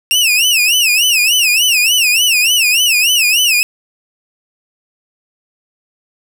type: tone with vibrato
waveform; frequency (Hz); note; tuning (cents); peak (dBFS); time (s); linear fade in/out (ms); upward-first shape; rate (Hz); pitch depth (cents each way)
sawtooth; 2706; E7; +45; -6; 0.11-3.63; 0; sine; 3.4; 190
effects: none